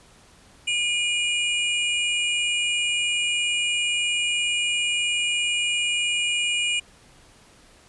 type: tone pair together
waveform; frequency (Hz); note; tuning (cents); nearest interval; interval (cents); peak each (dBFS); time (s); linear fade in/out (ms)
square; 2427 / 2890; D#7 / F#7; -44 / -41; minor third; 303; -25; 0.67-6.8; 10
effects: pink hiss -53 dBFS RMS until 7.88 s + resampled to 24000 Hz